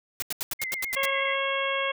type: noise bursts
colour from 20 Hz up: white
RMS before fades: -30 dBFS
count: 9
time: 0.2-1.054 s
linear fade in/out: 0 ms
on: 22 ms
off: 82 ms
type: tone with vibrato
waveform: sine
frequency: 2096 Hz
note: C7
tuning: 2 cents sharp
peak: -30 dBFS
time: 0.59-1.36 s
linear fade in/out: 20 ms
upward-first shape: sine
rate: 8.1 Hz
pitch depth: 54 cents each way
type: harmonic tone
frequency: 546 Hz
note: C#5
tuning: 26 cents flat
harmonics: 1 / 2 / 3 / 4 / 5 / 6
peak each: -30 / -31 / -34 / -31 / -34 / -34 dBFS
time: 0.96-1.92 s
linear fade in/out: 10 ms
effects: none